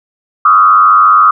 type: tone with frequency modulation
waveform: sine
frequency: 1246 Hz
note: D#6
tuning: 2 cents sharp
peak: -3 dBFS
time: 0.45-1.31 s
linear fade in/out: 5 ms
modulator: 94.3 Hz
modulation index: 1
effects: none